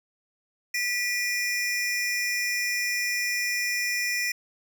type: tone cluster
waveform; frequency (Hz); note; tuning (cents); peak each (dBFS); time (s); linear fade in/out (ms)
square; 1960 / 2420 / 5380; B6 / D#7 / E8; -14 / -49 / +34; -29 / -30 / -33; 0.74-4.32; 5
effects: none